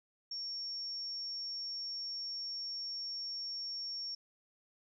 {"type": "tone", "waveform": "sine", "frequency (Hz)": 5500, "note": "F8", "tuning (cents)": -27, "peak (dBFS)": -38, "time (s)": [0.31, 4.15], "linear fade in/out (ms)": 5, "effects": ["13-bit"]}